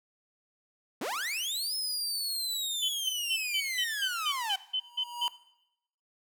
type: linear two-way sweep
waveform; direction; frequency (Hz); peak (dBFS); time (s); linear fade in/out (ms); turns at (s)
sawtooth; up then down; 187.8 to 5190 to 747; -28; 1.01-4.56; 5; 1.75
type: tone bursts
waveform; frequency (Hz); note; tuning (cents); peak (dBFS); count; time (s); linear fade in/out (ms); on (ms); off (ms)
sine; 3048; G7; -49; -27; 11; 2.82-5.279; 10; 69; 170
type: tone with exponential growth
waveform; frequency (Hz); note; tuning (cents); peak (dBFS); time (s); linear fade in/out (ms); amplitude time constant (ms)
square; 957; A#5; +45; -30; 4.68-5.28; 0; 130
effects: noise-tail reverb RT60 0.8 s tail -17 dB re dry